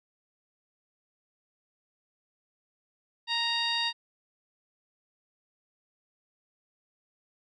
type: tone with low-pass filter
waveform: 15% pulse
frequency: 932.3 Hz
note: A#5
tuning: in tune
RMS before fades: -29 dBFS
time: 3.27-3.93 s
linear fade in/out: 50 ms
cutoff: 4300 Hz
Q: 5.5
effects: none